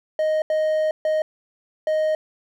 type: tone bursts at uneven times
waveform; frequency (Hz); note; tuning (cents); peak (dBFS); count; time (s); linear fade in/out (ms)
triangle; 622.3; D#5; 0; -16; 4; 0.19-0.42 / 0.5-0.91 / 1.05-1.22 / 1.87-2.15; 2
effects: none